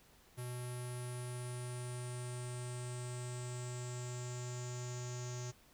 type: tone with low-pass filter sweep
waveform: square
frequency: 123.47 Hz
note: B2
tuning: in tune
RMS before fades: -43 dBFS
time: 0.37-5.52 s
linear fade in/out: 20 ms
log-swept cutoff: 11000 to 6500 Hz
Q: 8.7
effects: pink hiss -65 dBFS RMS until 5.73 s